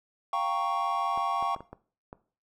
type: chord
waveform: triangle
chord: G half-diminished seventh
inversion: third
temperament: equal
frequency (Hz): 698.5 / 784 / 932.3 / 1108.7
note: F5 / G5 / Bb5 / Db6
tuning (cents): 0 / 0 / 0 / 0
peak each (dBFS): -32 / -30 / -33 / -27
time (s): 0.33-1.55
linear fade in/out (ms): 2
type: clicks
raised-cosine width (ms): 1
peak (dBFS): -27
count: 6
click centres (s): 1.176 / 1.426 / 1.563 / 1.606 / 1.73 / 2.129
effects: noise-tail reverb RT60 0.4 s tail -17 dB re dry